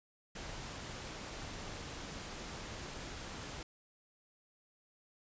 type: noise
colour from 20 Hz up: pink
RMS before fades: -45 dBFS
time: 0.35-3.63 s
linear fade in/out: 5 ms
effects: resampled to 16000 Hz